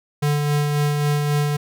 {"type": "tone with tremolo", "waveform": "square", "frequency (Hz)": 146.83, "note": "D3", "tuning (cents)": 0, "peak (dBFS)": -17, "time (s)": [0.22, 1.57], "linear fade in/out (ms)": 10, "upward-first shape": "sine", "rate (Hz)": 3.7, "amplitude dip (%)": 30, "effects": []}